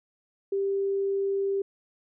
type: tone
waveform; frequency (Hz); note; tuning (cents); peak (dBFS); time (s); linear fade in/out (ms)
sine; 393.8; G4; +8; -24; 0.52-1.62; 5
effects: none

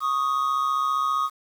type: tone pair together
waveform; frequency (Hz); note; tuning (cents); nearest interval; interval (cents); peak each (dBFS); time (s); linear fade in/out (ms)
triangle; 1109.5 / 1244.5; C#6 / D#6; +1 / 0; major second; 199; -24 / -21; 0-1.3; 50
effects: 8-bit

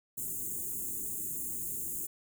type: band-stop noise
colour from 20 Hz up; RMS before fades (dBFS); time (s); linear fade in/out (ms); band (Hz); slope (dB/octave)
white; -37; 0.17-2.07; 10; 420 to 6700; 96
effects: none

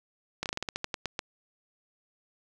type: slowing click train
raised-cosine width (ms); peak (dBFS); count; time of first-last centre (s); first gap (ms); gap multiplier
0.2; -14; 12; 0.43-1.192; 28; 1.17
effects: none

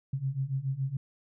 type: beating tone pair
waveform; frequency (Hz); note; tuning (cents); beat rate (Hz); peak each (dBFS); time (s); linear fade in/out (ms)
sine; 130.81 / 137.91; C3 / C#3; 0 / -9; 7.1; -33 / -31; 0.13-0.97; 5
effects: none

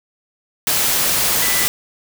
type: tone in noise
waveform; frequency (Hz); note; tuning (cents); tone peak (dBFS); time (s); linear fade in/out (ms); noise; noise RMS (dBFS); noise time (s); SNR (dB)
sine; 1989; B6; +12; -24; 1.42-1.66; 0; white; -17; 0.67-1.68; -10
effects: none

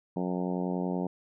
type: harmonic tone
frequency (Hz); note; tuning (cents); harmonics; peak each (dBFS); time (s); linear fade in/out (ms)
90.5; F#2; -38; 2 / 3 / 4 / 5 / 6 / 7 / 8 / 9 / 10; -31 / -35 / -37 / -39 / -41 / -42 / -43 / -44 / -45; 0.16-1.07; 5
effects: none

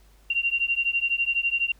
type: beating tone pair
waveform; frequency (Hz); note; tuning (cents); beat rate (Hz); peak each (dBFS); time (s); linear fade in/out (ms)
sine; 2759 / 2771; F7 / F7; -22 / -14; 12; -25; 0.3-1.72; 5
effects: added 50 Hz sine -53 dBFS peak until 1.79 s + pink hiss -61 dBFS RMS until 1.79 s

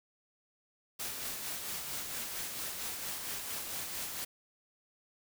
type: noise with tremolo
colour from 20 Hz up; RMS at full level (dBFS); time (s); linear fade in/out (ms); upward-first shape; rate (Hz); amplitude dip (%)
white; -38; 0.99-4.25; 10; sine; 4.4; 35
effects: none

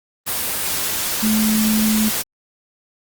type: tone in noise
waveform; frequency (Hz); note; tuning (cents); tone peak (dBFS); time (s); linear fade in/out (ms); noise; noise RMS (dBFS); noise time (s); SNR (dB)
sine; 216.9; A3; -25; -15; 1.22-2.1; 20; white; -22; 0.26-2.23; +4
effects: Opus 24 kbps

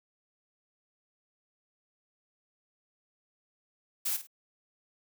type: noise with echo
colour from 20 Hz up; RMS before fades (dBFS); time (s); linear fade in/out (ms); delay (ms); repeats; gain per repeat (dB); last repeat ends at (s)
blue; -31; 4.05-4.17; 10; 51; 2; -11; 4.272
effects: none

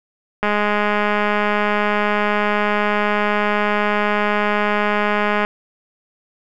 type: click train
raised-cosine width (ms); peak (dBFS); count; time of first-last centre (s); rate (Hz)
0.5; -4; 1045; 0.43-5.449; 208
effects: none

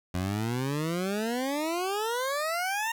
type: exponential sweep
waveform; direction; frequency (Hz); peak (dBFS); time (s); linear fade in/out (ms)
20% pulse; up; 87 to 932.3; -23; 0.14-2.92; 5
effects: 10-bit

